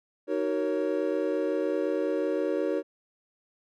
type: chord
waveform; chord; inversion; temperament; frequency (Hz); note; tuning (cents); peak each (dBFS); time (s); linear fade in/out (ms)
triangle; D# minor seventh; none; equal with one note detuned; 311.1 / 376.7 / 466.2 / 554.4; D#4 / F#4 / A#4 / C#5; 0 / +31 / 0 / 0; -29; 0.27-2.83; 50
effects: none